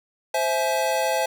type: chord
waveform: square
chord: C augmented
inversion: none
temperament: equal with one note detuned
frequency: 523.3 / 659.3 / 846.1 Hz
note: C5 / E5 / G#5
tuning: 0 / 0 / +32 cents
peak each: -26 dBFS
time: 0.34-1.26 s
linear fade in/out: 5 ms
effects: none